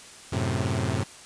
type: chord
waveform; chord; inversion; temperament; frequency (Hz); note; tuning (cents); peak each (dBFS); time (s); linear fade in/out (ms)
sawtooth; F# diminished; none; equal; 92.5 / 110 / 130.81; F#2 / A2 / C3; 0 / 0 / 0; -25; 0.32-1.04; 10
effects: white hiss -46 dBFS RMS until 1.25 s + resampled to 22050 Hz